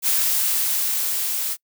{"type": "noise with level ramp", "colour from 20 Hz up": "blue", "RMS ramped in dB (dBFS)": [-19, -25], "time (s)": [0.02, 1.57], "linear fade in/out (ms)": 50, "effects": ["noise-tail reverb RT60 0.1 s tail -26 dB re dry"]}